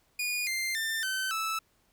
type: tone with pitch steps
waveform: sawtooth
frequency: 2448 / 2094 / 1792 / 1533.3 / 1311.9 Hz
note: D#7 / C7 / A6 / G6 / E6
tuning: -29 / +1 / +31 / -39 / -9 cents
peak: -26 dBFS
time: 0.19-1.59 s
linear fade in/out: 5 ms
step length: 280 ms
effects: pink hiss -69 dBFS RMS until 1.92 s